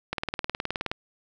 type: click train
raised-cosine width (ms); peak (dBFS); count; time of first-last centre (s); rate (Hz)
0.3; -12; 16; 0.13-0.915; 19.1
effects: none